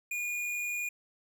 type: tone with tanh clipping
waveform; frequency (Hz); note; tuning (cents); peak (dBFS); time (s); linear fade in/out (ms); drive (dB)
sine; 2437; D#7; -37; -33; 0.11-0.89; 5; 18
effects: none